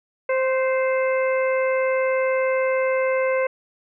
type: harmonic tone with a mistuned harmonic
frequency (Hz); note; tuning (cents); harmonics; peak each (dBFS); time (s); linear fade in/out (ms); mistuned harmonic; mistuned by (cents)
523.3; C5; 0; 1 / 2 / 3 / 4 / 5; -19 / -29 / -32 / -29 / -36; 0.29-3.47; 5; 3; -26
effects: none